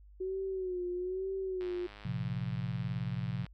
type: tone with vibrato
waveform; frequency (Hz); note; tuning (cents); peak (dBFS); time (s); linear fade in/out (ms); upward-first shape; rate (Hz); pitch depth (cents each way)
sine; 370; F#4; 0; -33; 0.2-1.87; 10; sine; 1.1; 69
type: click train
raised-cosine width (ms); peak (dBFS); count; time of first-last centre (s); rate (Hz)
0.3; -34; 192; 1.61-3.464; 103
type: chord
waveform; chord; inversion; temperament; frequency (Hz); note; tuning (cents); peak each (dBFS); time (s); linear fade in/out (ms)
sine; F major; first; equal with one note detuned; 112.31 / 130.81 / 174.61; A2 / C3 / F3; +36 / 0 / 0; -38 / -36 / -38; 2.05-3.45; 5
effects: added 50 Hz sine -53 dBFS peak until 3.53 s